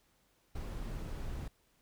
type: noise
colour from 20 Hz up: brown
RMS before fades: -40 dBFS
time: 0.55-1.48 s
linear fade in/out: 5 ms
effects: pink hiss -72 dBFS RMS until 1.81 s